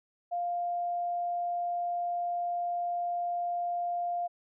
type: tone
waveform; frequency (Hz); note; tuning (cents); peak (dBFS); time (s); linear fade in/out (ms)
sine; 700; F5; +4; -29; 0.31-4.28; 20
effects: none

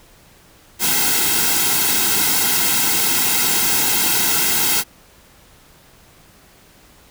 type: noise with comb filter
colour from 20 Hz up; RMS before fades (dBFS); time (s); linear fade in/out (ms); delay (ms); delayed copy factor
white; -17; 0.79-4.84; 50; 1.7; -0.85
effects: pink hiss -49 dBFS RMS until 7.1 s

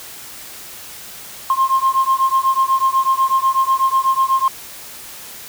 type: beating tone pair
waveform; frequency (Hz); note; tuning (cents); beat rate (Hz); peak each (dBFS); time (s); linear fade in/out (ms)
sine; 1059 / 1067.1; C6 / C6; +21 / +34; 8.1; -15; 1.5-4.48; 2
effects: tanh soft clip ceiling -7 dBFS + white hiss -35 dBFS RMS until 5.48 s

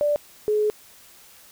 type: tone pair in turn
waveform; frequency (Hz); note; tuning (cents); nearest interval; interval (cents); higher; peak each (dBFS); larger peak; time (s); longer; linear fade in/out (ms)
sine; 587.3 / 423.5; D5 / G#4; 0 / +34; tritone; 566; first; -18; neither; 0.01-0.16 / 0.48-0.7; second; 0
effects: white hiss -50 dBFS RMS until 1.51 s

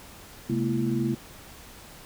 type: tone cluster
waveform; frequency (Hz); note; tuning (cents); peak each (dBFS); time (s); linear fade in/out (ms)
sine; 132.8 / 215.1 / 237.9 / 336.5; C3 / A3 / A#3 / E4; +26 / -39 / +35 / +36; -29; 0.49-1.15; 10
effects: pink hiss -47 dBFS RMS until 2.05 s

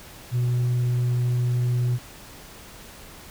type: tone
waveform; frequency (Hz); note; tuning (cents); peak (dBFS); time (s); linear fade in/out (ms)
sine; 122.8; B2; -9; -17; 0.31-1.99; 50
effects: tanh soft clip ceiling -19 dBFS + pink hiss -44 dBFS RMS until 3.3 s

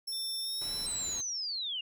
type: tone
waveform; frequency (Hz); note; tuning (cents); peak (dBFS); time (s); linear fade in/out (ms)
sawtooth; 5400; E8; +41; -32; 0.07-0.87; 10
type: tone with pitch glide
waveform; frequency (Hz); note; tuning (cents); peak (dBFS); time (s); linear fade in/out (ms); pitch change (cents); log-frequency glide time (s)
sine; 3579 to 3994; A7 to B7; +29 to +19; -40; 0.12-1.22; 10; +190; 0.41-0.75
type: noise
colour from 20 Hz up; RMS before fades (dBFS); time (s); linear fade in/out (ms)
pink; -47; 0.61-1.21; 5
type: linear sweep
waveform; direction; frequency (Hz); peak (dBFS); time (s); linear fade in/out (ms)
sine; down; 8370 to 2777; -33; 0.86-1.81; 5
effects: none

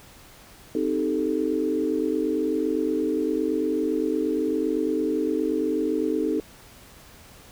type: chord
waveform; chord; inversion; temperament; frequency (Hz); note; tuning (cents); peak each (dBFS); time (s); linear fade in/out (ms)
sine; A half-diminished seventh; first; equal; 261.6 / 311.1 / 392 / 440; C4 / Eb4 / G4 / A4; 0 / 0 / 0 / 0; -29 / -25 / -30 / -27; 0.75-6.4; 2
effects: pink hiss -49 dBFS RMS until 7.51 s

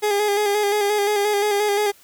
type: tone with vibrato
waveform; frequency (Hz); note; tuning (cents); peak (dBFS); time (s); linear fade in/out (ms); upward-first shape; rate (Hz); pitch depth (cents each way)
30% pulse; 412.2; G#4; -13; -15; 0.02-1.92; 20; square; 5.7; 33
effects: white hiss -52 dBFS RMS until 2.03 s

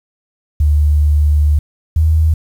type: tone pair in turn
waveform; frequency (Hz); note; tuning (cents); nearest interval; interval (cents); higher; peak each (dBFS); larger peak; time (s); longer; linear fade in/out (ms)
sine; 74.4 / 79.11; D2 / D#2; +23 / +29; minor second; 106; second; -8; neither; 0.6-1.59 / 1.96-2.34; first; 5
effects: 7-bit

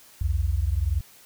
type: tone pair together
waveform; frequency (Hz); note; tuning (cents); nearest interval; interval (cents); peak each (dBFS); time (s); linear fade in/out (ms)
sine; 62.8 / 83.77; B1 / E2; +30 / +28; perfect fourth; 498; -24 / -24; 0.21-1.01; 5
effects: white hiss -52 dBFS RMS until 1.25 s

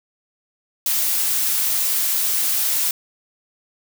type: noise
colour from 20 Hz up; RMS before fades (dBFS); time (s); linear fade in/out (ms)
blue; -20; 0.86-2.91; 2
effects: none

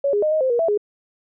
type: tone with pitch steps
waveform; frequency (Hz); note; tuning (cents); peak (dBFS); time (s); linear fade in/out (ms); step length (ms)
sine; 560 / 411.6 / 614 / 625 / 521 / 475.7 / 661 / 415; C#5 / G#4 / D#5 / D#5 / C5 / A#4 / E5 / G#4; +18 / -16 / -23 / +8 / -7 / +35 / +5 / -1; -16; 0.04-0.776; 5; 92
effects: none

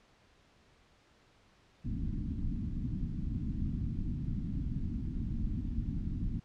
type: low-pass noise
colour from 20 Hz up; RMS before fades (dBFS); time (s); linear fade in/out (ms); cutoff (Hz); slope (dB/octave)
pink; -35; 1.84-6.4; 10; 280; 48
effects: pink hiss -65 dBFS RMS until 6.44 s + low-pass 5000 Hz 12 dB/octave

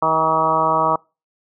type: harmonic tone with a mistuned harmonic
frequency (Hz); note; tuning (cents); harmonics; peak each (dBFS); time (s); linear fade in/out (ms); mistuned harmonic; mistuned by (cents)
159.3; D#3; +41; 1 / 2 / 3 / 4 / 5 / 6 / 7 / 8; -30 / -29 / -27 / -22 / -24 / -19 / -19 / -24; 0.02-0.96; 5; 7; +26
effects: noise-tail reverb RT60 0.3 s tail -26 dB re dry

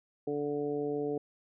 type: harmonic tone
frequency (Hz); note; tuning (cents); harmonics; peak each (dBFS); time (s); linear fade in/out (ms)
145.9; D3; -11; 1 / 2 / 3 / 4 / 5; -44 / -36 / -32 / -44 / -44; 0.27-1.18; 5
effects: none

